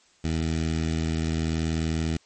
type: tone with notch filter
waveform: 15% pulse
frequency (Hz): 80.6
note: E2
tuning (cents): -38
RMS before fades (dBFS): -26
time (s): 0.24-2.17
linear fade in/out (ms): 5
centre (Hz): 1000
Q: 0.76
effects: white hiss -60 dBFS RMS until 2.25 s + MP3 32 kbps